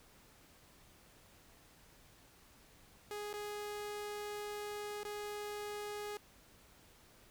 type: tone with dropouts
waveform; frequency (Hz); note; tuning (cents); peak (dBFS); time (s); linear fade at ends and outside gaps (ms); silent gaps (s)
sawtooth; 415.3; G#4; 0; -37; 3.11-6.17; 1; 3.33-3.339 / 5.033-5.051
effects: pink hiss -63 dBFS RMS until 7.3 s